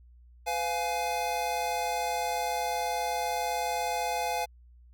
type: chord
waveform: square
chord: F diminished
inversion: second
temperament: just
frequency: 502.9 / 698.5 / 838.1 Hz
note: Cb5 / F5 / Ab5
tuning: +31 / 0 / +16 cents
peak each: -37 / -33 / -32 dBFS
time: 0.46-4.46 s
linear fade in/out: 20 ms
effects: added 60 Hz sine -52 dBFS peak until 4.93 s